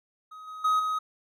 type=tone with level steps; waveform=triangle; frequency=1262 Hz; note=D#6; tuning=24 cents sharp; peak=-40 / -36 / -19 / -24 dBFS; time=0.31-0.99 s; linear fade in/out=10 ms; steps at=0.47 / 0.64 / 0.79 s; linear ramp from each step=10 ms; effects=none